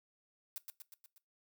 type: noise with echo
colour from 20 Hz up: blue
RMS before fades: -42 dBFS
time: 0.56-0.58 s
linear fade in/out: 0 ms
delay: 120 ms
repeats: 5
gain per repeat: -4 dB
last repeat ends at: 1.18 s
effects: noise-tail reverb RT60 0.2 s tail -19 dB re dry